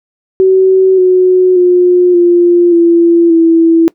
sine tone with pitch steps, 378.1 / 368 / 358.1 / 348.5 / 339.2 / 330.1 Hz, F#4 / F#4 / F4 / F4 / E4 / E4, +38 / -9 / +43 / -4 / +50 / +2 cents, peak -3 dBFS, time 0.4-3.88 s, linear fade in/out 0 ms, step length 580 ms, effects noise-tail reverb RT60 0.1 s tail -20 dB re dry

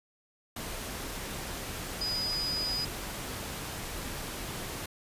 sine tone in noise, 4954 Hz, D#8, 8 cents flat, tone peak -30 dBFS, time 2.01-2.85 s, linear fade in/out 5 ms, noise pink, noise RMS -38 dBFS, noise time 0.56-4.86 s, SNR +5 dB, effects resampled to 32000 Hz

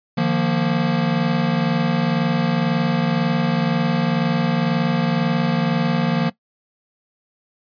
square chord, Eb suspended second, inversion none, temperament equal with one note detuned, 152.63 / 174.61 / 233.1 Hz, Eb3 / F3 / Bb3, -33 / 0 / 0 cents, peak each -23 / -21 / -22 dBFS, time 0.17-6.3 s, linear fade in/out 10 ms, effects noise-tail reverb RT60 0.1 s tail -18 dB re dry + resampled to 11025 Hz

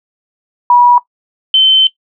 sine tone pair in turn, 970 / 3080 Hz, B5 / G7, -31 / -31 cents, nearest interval octave + minor sixth, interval 2000 cents, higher second, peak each -4 dBFS, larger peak neither, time 0.7-0.98 / 1.54-1.87 s, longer second, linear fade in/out 2 ms, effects noise-tail reverb RT60 0.1 s tail -17 dB re dry

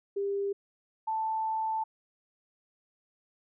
sine tone pair in turn, 399 / 881.9 Hz, G4 / A5, +31 / +4 cents, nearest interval octave + major second, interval 1373 cents, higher second, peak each -28 dBFS, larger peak neither, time 0.16-0.53 / 1.07-1.84 s, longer second, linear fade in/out 10 ms, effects none

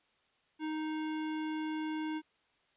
square tone, 311.1 Hz, D#4, in tune, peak -35 dBFS, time 0.59-2.22 s, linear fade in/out 50 ms, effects white hiss -72 dBFS RMS until 2.76 s + resampled to 8000 Hz

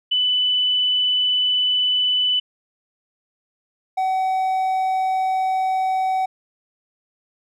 sine / triangle tone pair in turn, 2992 / 755.8 Hz, F#7 / F#5, +19 / +37 cents, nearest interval 2 octaves, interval 2382 cents, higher first, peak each -16 dBFS, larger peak neither, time 0.11-2.4 / 3.97-6.26 s, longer neither, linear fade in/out 10 ms, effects none

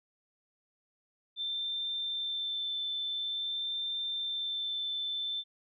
sine tone with vibrato, 3555 Hz, A7, 17 cents sharp, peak -32 dBFS, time 1.36-5.44 s, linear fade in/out 50 ms, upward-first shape sine, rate 0.48 Hz, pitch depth 11 cents each way, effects none

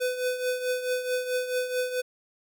square tone with tremolo, 502 Hz, B4, 28 cents sharp, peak -24 dBFS, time 0-2.02 s, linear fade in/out 20 ms, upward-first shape triangle, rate 4.6 Hz, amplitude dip 70%, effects none

